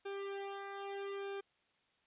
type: tone with flanger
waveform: sawtooth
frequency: 396.5 Hz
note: G4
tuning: 20 cents sharp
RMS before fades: -43 dBFS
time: 0.05-1.41 s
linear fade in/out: 10 ms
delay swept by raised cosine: 1 to 2.2 ms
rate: 0.8 Hz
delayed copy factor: -0.9
effects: white hiss -75 dBFS RMS until 2.06 s + resampled to 8000 Hz